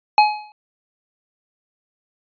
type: tone with exponential decay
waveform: square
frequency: 844 Hz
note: G#5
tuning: 28 cents sharp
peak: -7 dBFS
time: 0.18-0.52 s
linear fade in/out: 1 ms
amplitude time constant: 73 ms
effects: resampled to 11025 Hz